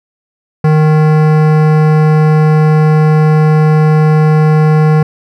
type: tone with hard clipping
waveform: sine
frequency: 154.6 Hz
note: D#3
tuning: 11 cents flat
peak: -7 dBFS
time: 0.64-5.03 s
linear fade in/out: 5 ms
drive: 17 dB
effects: none